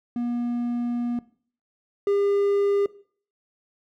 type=tone pair in turn; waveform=triangle; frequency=240 / 402.4 Hz; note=B3 / G4; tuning=-49 / +45 cents; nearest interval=major sixth; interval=894 cents; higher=second; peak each=-22 / -17 dBFS; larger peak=second; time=0.16-1.19 / 2.07-2.86 s; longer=first; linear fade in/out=2 ms; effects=noise-tail reverb RT60 0.5 s tail -19 dB re dry